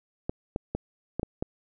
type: clicks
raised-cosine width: 2 ms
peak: -15 dBFS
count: 6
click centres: 0.295 / 0.561 / 0.75 / 1.196 / 1.231 / 1.425 s
effects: none